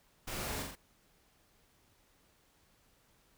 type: noise with echo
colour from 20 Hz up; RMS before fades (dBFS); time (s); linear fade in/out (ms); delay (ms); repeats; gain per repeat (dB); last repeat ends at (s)
pink; -41; 0.27-0.63; 10; 42; 3; -3; 0.756
effects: pink hiss -69 dBFS RMS until 3.37 s